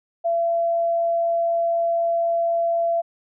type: tone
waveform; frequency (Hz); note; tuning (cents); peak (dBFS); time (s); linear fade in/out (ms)
sine; 676; E5; +43; -18; 0.24-3.02; 20
effects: none